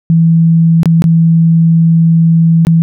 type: tone with dropouts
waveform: sine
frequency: 164.81 Hz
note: E3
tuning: in tune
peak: -4 dBFS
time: 0.1-2.82 s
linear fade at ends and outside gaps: 0 ms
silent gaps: 0.832-0.857 / 1.021-1.041 / 2.65-2.669 s
effects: none